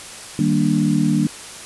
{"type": "chord", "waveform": "sine", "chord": "Eb major seventh", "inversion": "none", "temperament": "equal", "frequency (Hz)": [155.56, 196, 233.1, 293.7], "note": ["Eb3", "G3", "Bb3", "D4"], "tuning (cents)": [0, 0, 0, 0], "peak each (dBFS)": -20, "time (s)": [0.39, 1.27], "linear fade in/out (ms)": 2, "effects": ["white hiss -35 dBFS RMS until 1.65 s", "resampled to 24000 Hz"]}